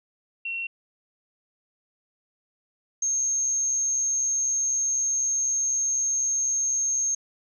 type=tone pair in turn; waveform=sine; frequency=2726 / 6428 Hz; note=F7 / G8; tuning=-43 / +43 cents; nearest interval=octave + minor third; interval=1486 cents; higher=second; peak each=-28 / -22 dBFS; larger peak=second; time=0.45-0.67 / 3.02-7.15 s; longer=second; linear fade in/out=5 ms; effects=none